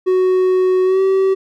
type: tone with pitch glide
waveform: triangle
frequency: 370.7 to 383.6 Hz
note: F#4 to G4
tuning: +3 to -37 cents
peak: -9 dBFS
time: 0.06-1.35 s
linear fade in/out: 20 ms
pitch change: +60 cents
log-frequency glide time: 0.84-1.01 s
effects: none